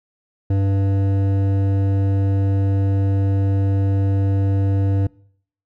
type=tone with hard clipping; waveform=triangle; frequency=98 Hz; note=G2; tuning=in tune; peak=-17 dBFS; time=0.5-5.07 s; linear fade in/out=5 ms; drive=15 dB; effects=noise-tail reverb RT60 0.6 s tail -23 dB re dry